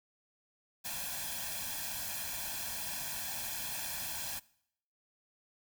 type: noise with comb filter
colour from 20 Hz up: white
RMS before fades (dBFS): -39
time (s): 0.84-4.4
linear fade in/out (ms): 20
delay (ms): 1.2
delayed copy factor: +0.8
effects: noise-tail reverb RT60 0.7 s tail -22 dB re dry